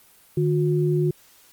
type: tone pair together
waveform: sine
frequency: 151.4 / 360.1 Hz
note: D#3 / F#4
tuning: -47 / -47 cents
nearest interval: octave + minor third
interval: 1500 cents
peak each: -20 / -22 dBFS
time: 0.37-1.11 s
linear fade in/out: 5 ms
effects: white hiss -54 dBFS RMS until 1.52 s + Opus 32 kbps